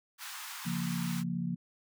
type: high-pass noise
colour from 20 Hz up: pink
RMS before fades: -43 dBFS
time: 0.18-1.24 s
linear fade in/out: 50 ms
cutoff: 890 Hz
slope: 48 dB/octave
type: chord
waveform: sine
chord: Bb minor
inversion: first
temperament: just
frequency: 139.85 / 174.81 / 233.1 Hz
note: Db3 / F3 / Bb3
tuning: +16 / +2 / 0 cents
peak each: -39 / -33 / -37 dBFS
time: 0.65-1.56 s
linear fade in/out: 20 ms
effects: none